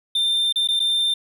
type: tone with dropouts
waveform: triangle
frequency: 3589 Hz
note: A7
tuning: 34 cents sharp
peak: -16 dBFS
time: 0.15-1.14 s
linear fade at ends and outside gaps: 5 ms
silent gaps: 0.526-0.558 / 0.675-0.686 / 0.795-0.8 s
effects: none